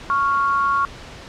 sine tone pair together, 1107.1 / 1397 Hz, C#6 / F6, -3 / 0 cents, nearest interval major third, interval 403 cents, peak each -17 / -22 dBFS, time 0.1-0.85 s, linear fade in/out 0 ms, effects pink hiss -38 dBFS RMS until 1.28 s + low-pass 5000 Hz 12 dB/octave

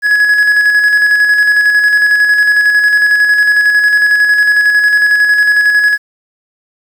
triangle tone with tremolo, 1681 Hz, G#6, 20 cents sharp, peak -3 dBFS, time 0.02-5.98 s, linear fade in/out 50 ms, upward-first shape square, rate 11 Hz, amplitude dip 35%, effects 7-bit

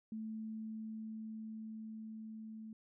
sine tone with level ramp, 219.5 Hz, A3, 4 cents flat, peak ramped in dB -40 to -46 dBFS, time 0.12-2.73 s, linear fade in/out 2 ms, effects none

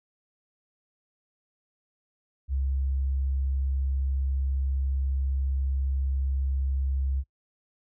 sine tone, 67.3 Hz, C2, 49 cents sharp, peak -24 dBFS, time 2.48-7.24 s, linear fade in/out 50 ms, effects noise-tail reverb RT60 0.1 s tail -24 dB re dry

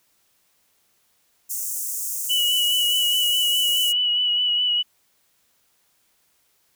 pink high-pass noise, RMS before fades -28 dBFS, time 1.49-3.93 s, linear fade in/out 20 ms, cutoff 6400 Hz, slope 48 dB/octave
sine tone with vibrato, 2942 Hz, F#7, 11 cents flat, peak -18 dBFS, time 2.29-4.83 s, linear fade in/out 20 ms, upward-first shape sine, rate 4.8 Hz, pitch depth 27 cents each way
effects white hiss -65 dBFS RMS until 6.75 s

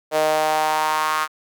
sawtooth tone with high-pass filter sweep, 155 Hz, D#3, 6 cents flat, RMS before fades -20 dBFS, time 0.11-1.28 s, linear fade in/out 50 ms, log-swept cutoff 570 to 1200 Hz, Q 4, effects none

